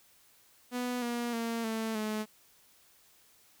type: tone with pitch steps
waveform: sawtooth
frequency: 246.9 / 238.5 / 230.4 / 222.5 / 214.9 Hz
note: B3 / A#3 / A#3 / A3 / A3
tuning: 0 / +40 / -20 / +20 / -41 cents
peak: -28 dBFS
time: 0.71-2.26 s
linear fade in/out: 50 ms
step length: 310 ms
effects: white hiss -63 dBFS RMS until 3.6 s